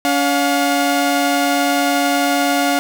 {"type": "tone pair together", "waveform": "sawtooth", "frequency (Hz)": [282.6, 712.1], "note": ["C#4", "F5"], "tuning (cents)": [34, 33], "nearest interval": "octave + major third", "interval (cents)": 1599, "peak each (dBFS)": -13, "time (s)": [0.05, 2.79], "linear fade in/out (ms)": 0, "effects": []}